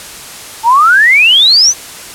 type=exponential sweep; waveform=sine; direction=up; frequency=873 to 6330 Hz; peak=-3 dBFS; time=0.63-1.74 s; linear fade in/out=50 ms; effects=white hiss -28 dBFS RMS until 2.14 s + low-pass 11000 Hz 12 dB/octave